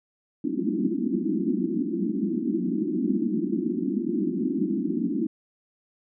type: band-pass noise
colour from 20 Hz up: white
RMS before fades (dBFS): -26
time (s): 0.44-5.27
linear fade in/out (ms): 5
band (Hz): 180 to 350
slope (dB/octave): 96
effects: none